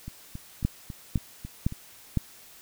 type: two click trains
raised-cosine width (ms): 5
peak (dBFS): -11 / -24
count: 4 / 7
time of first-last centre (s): 0.65-2.173 / 0.08-1.724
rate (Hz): 1.97 / 3.65
effects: white hiss -51 dBFS RMS until 2.61 s